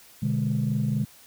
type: chord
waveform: sine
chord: G# diminished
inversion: first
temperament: equal with one note detuned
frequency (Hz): 123.47 / 147.51 / 207.7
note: B2 / D3 / G#3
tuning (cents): 0 / +8 / 0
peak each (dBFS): -26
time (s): 0.22-1.05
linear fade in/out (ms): 10
effects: tanh soft clip ceiling -16 dBFS + white hiss -52 dBFS RMS until 1.26 s